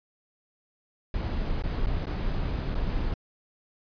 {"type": "noise with dropouts", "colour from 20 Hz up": "brown", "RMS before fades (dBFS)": -28, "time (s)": [1.14, 3.14], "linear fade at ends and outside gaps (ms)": 2, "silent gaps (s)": [[1.623, 1.637], [1.862, 1.869], [2.057, 2.068], [2.746, 2.752]], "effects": ["resampled to 11025 Hz"]}